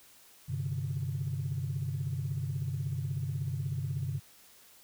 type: chord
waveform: sine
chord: G suspended fourth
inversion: none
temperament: just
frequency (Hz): 98 / 130.67 / 147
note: G2 / C3 / D3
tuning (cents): 0 / -2 / +2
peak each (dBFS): -36 / -34 / -35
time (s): 0.48-4.2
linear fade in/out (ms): 20
effects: tanh soft clip ceiling -24 dBFS + white hiss -58 dBFS RMS until 4.83 s